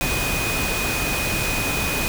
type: tone in noise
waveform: sine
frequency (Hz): 2489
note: D#7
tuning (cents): 0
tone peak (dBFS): -26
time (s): 0.01-2.08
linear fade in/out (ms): 0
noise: pink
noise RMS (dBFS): -24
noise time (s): 0.01-2.08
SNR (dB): -5
effects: none